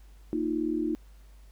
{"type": "chord", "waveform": "sine", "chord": "Bb suspended fourth", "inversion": "none", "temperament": "equal", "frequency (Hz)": [233.1, 311.1, 349.2], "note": ["Bb3", "Eb4", "F4"], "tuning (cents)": [0, 0, 0], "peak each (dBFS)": [-34, -28, -32], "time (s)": [0.33, 0.95], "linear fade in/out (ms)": 0, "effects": ["added 50 Hz sine -49 dBFS peak until 1.51 s", "pink hiss -64 dBFS RMS until 1.51 s"]}